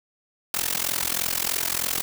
white noise with amplitude modulation, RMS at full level -22 dBFS, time 0.54-2.02 s, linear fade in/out 0 ms, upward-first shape sine, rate 43.2 Hz, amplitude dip 95%, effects none

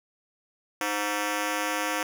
10% pulse ring-modulated tone, 415 Hz, G#4, 1 cent flat, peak -15 dBFS, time 0.81-2.03 s, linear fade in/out 2 ms, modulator 105 Hz, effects none

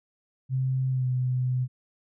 sine tone with pitch glide, 130.81 to 126.94 Hz, C3 to B2, 0 to +48 cents, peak -23 dBFS, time 0.49-1.68 s, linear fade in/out 50 ms, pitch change -52 cents, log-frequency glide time 0.9-1.07 s, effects none

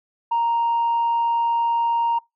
sine tone, 932.3 Hz, A#5, in tune, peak -16 dBFS, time 0.31-2.19 s, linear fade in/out 10 ms, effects noise-tail reverb RT60 0.2 s tail -25 dB re dry + tanh soft clip ceiling -15 dBFS

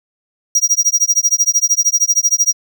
square tone with tremolo, 5730 Hz, F8, 44 cents sharp, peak -8 dBFS, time 0.55-2.53 s, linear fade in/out 2 ms, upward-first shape sine, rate 13 Hz, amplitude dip 100%, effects none

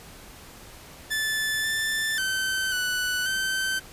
sawtooth tone with pitch steps, 1749 / 1768 / 1538 / 1487 / 1543 Hz, A6 / A6 / G6 / F#6 / G6, -11 / +8 / -33 / +8 / -28 cents, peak -21 dBFS, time 1.1-3.8 s, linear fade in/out 20 ms, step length 540 ms, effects pink hiss -46 dBFS RMS until 3.92 s + resampled to 32000 Hz

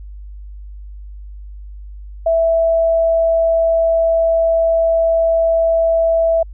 sine tone, 659 Hz, E5, 1 cent flat, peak -11 dBFS, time 2.26-6.43 s, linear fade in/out 5 ms, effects added 50 Hz sine -30 dBFS peak until 6.53 s

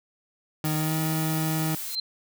30% pulse tone with pitch glide, 154.3 to 158.18 Hz, D#3 to D#3, -14 to +29 cents, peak -22 dBFS, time 0.64-1.75 s, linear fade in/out 2 ms, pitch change +43 cents, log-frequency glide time 0.77-0.93 s
blue noise, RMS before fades -34 dBFS, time 0.65-1.95 s, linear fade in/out 0 ms
sine tone with exponential growth, 4120 Hz, C8, 28 cents flat, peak -22 dBFS, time 1.82-2 s, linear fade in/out 5 ms, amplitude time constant 39 ms
effects none

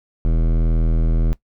sine tone with hard clipping, 40.72 Hz, E1, 20 cents flat, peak -16 dBFS, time 0.25-1.33 s, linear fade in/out 0 ms, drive 17 dB, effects noise-tail reverb RT60 0.1 s tail -19 dB re dry

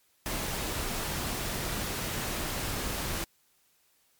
pink noise, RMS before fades -33 dBFS, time 0.26-3.24 s, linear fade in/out 0 ms, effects white hiss -68 dBFS RMS until 4.19 s + MP3 96 kbps

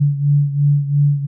sine beating tone pair, 143.2 / 146.1 Hz, D3 / D3, -43 / -9 cents, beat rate 2.9 Hz, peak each -13 / -18 dBFS, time 0-1.27 s, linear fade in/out 20 ms, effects none

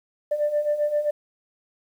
sine beating tone pair, 587.3 / 594.9 Hz, D5 / D5, 0 / +22 cents, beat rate 7.6 Hz, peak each -26 / -21 dBFS, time 0.31-1.11 s, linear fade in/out 10 ms, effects tanh soft clip ceiling -15 dBFS + 9-bit

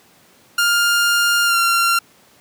sawtooth tone with pitch glide, 1405 to 1376.9 Hz, F6 to F6, +10 to -25 cents, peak -10 dBFS, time 0.58-1.99 s, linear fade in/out 5 ms, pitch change -35 cents, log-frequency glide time 1.45-1.57 s, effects pink hiss -51 dBFS RMS until 2.4 s + high-pass 150 Hz 12 dB/octave

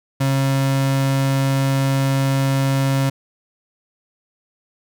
35% pulse tone, 135.8 Hz, C#3, 35 cents flat, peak -14 dBFS, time 0.2-3.1 s, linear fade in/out 10 ms, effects none

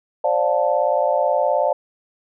sine chord, D minor seventh, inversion third, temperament just, 528.6 / 587.3 / 704.8 / 881 Hz, C5 / D5 / F5 / A5, +18 / 0 / +16 / +2 cents, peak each -22 / -19 / -22 / -23 dBFS, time 0.24-1.73 s, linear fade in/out 5 ms, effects none

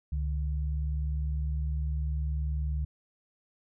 sine tone pair together, 70.1 / 149.87 Hz, C#2 / D3, +20 / +35 cents, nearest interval octave + minor second, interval 1315 cents, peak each -28 / -37 dBFS, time 0.12-2.85 s, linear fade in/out 5 ms, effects none

